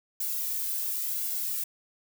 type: noise with flanger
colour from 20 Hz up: violet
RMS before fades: -31 dBFS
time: 0.2-1.64 s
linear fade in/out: 5 ms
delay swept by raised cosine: 1.6 to 2.12 ms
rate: 0.95 Hz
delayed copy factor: -0.7
effects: none